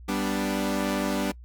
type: chord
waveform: sawtooth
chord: G major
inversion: none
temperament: equal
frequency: 196 / 246.9 / 293.7 Hz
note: G3 / B3 / D4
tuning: 0 / 0 / 0 cents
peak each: -25 / -27 / -25 dBFS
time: 0.08-1.32 s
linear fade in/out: 10 ms
effects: noise-tail reverb RT60 0.1 s tail -23 dB re dry + added 60 Hz sine -42 dBFS peak until 1.44 s